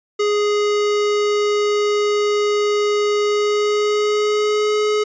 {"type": "tone with pitch glide", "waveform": "square", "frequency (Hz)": [415.3, 422.6], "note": ["G#4", "G#4"], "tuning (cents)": [0, 30], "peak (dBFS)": -16, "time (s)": [0.19, 5.04], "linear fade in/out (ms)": 10, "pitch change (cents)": 30, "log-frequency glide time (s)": [3.23, 4.76], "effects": ["resampled to 16000 Hz"]}